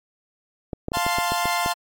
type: clicks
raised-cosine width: 2 ms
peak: -15 dBFS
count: 9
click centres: 0.732 / 0.884 / 0.919 / 0.971 / 1.065 / 1.185 / 1.32 / 1.456 / 1.661 s
type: chord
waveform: sawtooth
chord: F major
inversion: none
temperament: equal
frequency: 698.5 / 880 / 1046.5 Hz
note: F5 / A5 / C6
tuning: 0 / 0 / 0 cents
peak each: -21 / -24 / -22 dBFS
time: 0.93-1.74 s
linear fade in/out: 20 ms
effects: AAC 64 kbps